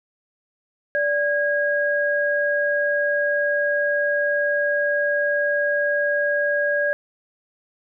sine tone pair together, 582.2 / 1639 Hz, D5 / G#6, -15 / -23 cents, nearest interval octave + tritone, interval 1792 cents, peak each -21 dBFS, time 0.95-6.93 s, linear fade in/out 0 ms, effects none

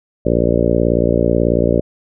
harmonic tone, 58.27 Hz, A#1, in tune, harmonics 1 / 2 / 3 / 4 / 5 / 6 / 7 / 8 / 9 / 10, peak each -21 / -21 / -21 / -21 / -21 / -21 / -21 / -21 / -21 / -21 dBFS, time 0.25-1.81 s, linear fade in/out 10 ms, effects none

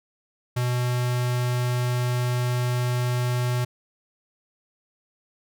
square tone with notch filter, 123.47 Hz, B2, in tune, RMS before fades -24 dBFS, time 0.56-3.65 s, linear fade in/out 10 ms, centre 280 Hz, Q 1.3, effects none

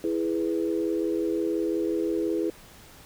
sine chord, E major, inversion none, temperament equal, 329.6 / 415.3 / 493.9 Hz, E4 / G#4 / B4, 0 / 0 / 0 cents, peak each -26 / -29 / -32 dBFS, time 0.04-2.5 s, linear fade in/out 2 ms, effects pink hiss -50 dBFS RMS until 3.05 s

